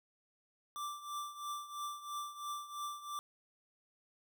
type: tone with tremolo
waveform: square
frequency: 1174.7 Hz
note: D6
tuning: in tune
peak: -38 dBFS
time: 0.76-3.19 s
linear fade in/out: 0 ms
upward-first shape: triangle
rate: 3 Hz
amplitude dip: 80%
effects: none